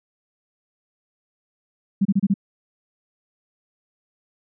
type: tone bursts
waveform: sine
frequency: 197 Hz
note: G3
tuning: 9 cents sharp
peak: -14 dBFS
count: 5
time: 2.01-2.341 s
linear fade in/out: 10 ms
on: 43 ms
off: 29 ms
effects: none